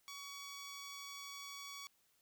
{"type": "tone", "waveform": "10% pulse", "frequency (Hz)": 1128, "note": "C#6", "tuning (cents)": 30, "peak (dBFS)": -39, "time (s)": [0.08, 1.87], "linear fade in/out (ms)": 0, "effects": ["white hiss -75 dBFS RMS until 2.21 s"]}